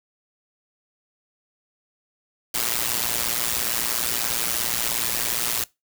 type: noise with amplitude modulation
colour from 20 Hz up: white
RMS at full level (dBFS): -21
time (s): 2.54-5.64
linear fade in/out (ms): 5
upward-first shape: sine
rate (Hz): 117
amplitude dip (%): 85
effects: noise-tail reverb RT60 0.2 s tail -21 dB re dry